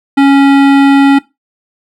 sine tone with hard clipping, 277.2 Hz, C#4, in tune, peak -5 dBFS, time 0.17-1.19 s, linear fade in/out 10 ms, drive 17 dB, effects noise-tail reverb RT60 0.2 s tail -18 dB re dry

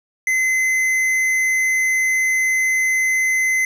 sine tone with tanh clipping, 2049 Hz, C7, 37 cents flat, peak -17 dBFS, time 0.27-3.65 s, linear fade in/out 2 ms, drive 12 dB, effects none

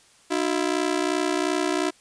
sawtooth ring-modulated tone, 333.2 Hz, E4, 19 cents sharp, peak -15 dBFS, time 0.3-1.91 s, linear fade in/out 20 ms, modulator 31.4 Hz, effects white hiss -56 dBFS RMS until 2 s + resampled to 22050 Hz

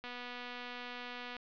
click train, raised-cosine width 0.3 ms, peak -29 dBFS, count 326, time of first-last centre 0.04-1.367 s, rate 245 Hz, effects resampled to 11025 Hz + 10-bit

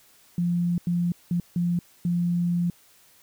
sine tone bursts at uneven times, 173.9 Hz, F3, 7 cents flat, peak -21 dBFS, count 5, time 0.38-0.78 / 0.87-1.12 / 1.31-1.4 / 1.56-1.79 / 2.05-2.7 s, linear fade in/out 2 ms, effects white hiss -57 dBFS RMS until 3.22 s

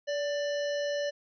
harmonic tone with a mistuned harmonic, 592 Hz, D5, 14 cents sharp, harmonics 1 / 3 / 5 / 7 / 9 / 10, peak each -29 / -39 / -43 / -46 / -48 / -49 dBFS, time 0.07-1.11 s, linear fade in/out 20 ms, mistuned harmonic 1, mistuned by -42 cents, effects none

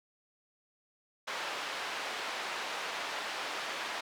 pink band-pass noise, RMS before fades -38 dBFS, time 1.27-4.01 s, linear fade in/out 10 ms, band 710 to 4000 Hz, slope 12 dB/octave, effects none

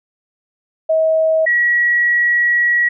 sine tone pair in turn, 639 / 1919.3 Hz, D#5 / B6, +46 / -50 cents, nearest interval octave + perfect fifth, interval 1904 cents, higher second, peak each -11 / -11 dBFS, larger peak neither, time 0.89-1.46 / 1.46-2.89 s, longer second, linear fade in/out 10 ms, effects none

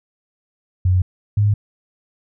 sine tone pair in turn, 91.7 / 103.56 Hz, F#2 / G#2, -15 / -4 cents, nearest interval major second, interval 211 cents, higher second, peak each -12 / -12 dBFS, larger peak neither, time 0.85-1.02 / 1.37-1.54 s, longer neither, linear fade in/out 5 ms, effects none

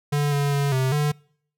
square tone with pitch steps, 145.6 / 142.7 / 141.6 / 130.9 / 148 Hz, D3 / D3 / C#3 / C3 / D3, -15 / -49 / +37 / +1 / +14 cents, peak -20 dBFS, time 0.12-1.12 s, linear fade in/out 10 ms, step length 200 ms, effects noise-tail reverb RT60 0.6 s tail -26 dB re dry

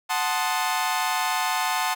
sawtooth chord, F# diminished seventh, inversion none, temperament equal, 740 / 880 / 1046.5 / 1244.5 Hz, F#5 / A5 / C6 / Eb6, 0 / 0 / 0 / 0 cents, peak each -24 / -23 / -25 / -28 dBFS, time 0.09-1.95 s, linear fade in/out 20 ms, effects none

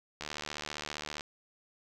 click train, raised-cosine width 0.2 ms, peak -20 dBFS, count 76, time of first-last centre 0.21-1.209 s, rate 75.1 Hz, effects none

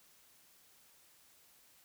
silence, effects white hiss -65 dBFS RMS until 1.84 s

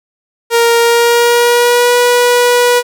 sawtooth tone with pitch glide, 467 to 487.1 Hz, A#4 to B4, +3 to -24 cents, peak -3 dBFS, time 0.5-2.83 s, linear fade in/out 50 ms, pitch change +73 cents, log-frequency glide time 0.79-1.95 s, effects none

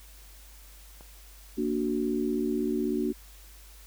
click, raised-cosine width 1 ms, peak -34 dBFS, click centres 1.009 s
sine chord, Bb augmented, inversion none, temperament equal, 233.1 / 293.7 / 370 Hz, Bb3 / D4 / F#4, 0 / 0 / 0 cents, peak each -30 dBFS, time 1.57-3.13 s, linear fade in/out 20 ms
effects added 50 Hz sine -49 dBFS peak until 3.86 s + white hiss -54 dBFS RMS until 3.86 s

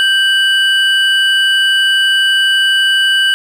triangle tone pair together, 1568 / 2960 Hz, G6 / F#7, 0 / 0 cents, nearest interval major seventh, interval 1100 cents, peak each -10 dBFS, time 0-3.34 s, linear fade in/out 0 ms, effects none

